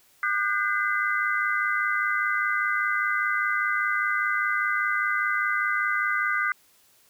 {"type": "tone cluster", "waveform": "sine", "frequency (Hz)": [1207, 1467, 1572, 2035], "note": ["D6", "F#6", "G6", "C7"], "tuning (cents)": [47, -15, 4, -49], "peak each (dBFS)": -28, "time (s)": [0.23, 6.52], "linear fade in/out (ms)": 2, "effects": ["white hiss -60 dBFS RMS until 7.09 s"]}